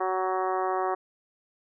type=harmonic tone with a mistuned harmonic; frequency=186.8 Hz; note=F#3; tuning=17 cents sharp; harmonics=2 / 3 / 4 / 5 / 6 / 7 / 8 / 9 / 10; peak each=-30 / -35 / -29 / -35 / -32 / -39 / -46 / -45 / -45 dBFS; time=0-0.95 s; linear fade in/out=10 ms; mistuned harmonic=9; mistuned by=-18 cents; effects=none